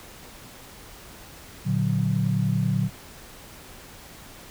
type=chord; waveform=sine; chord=Bb augmented; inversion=none; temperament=equal; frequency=116.54 / 146.83 / 185 Hz; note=Bb2 / D3 / F#3; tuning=0 / 0 / 0 cents; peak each=-25 dBFS; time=1.64-2.9 s; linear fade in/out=50 ms; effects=pink hiss -45 dBFS RMS until 4.5 s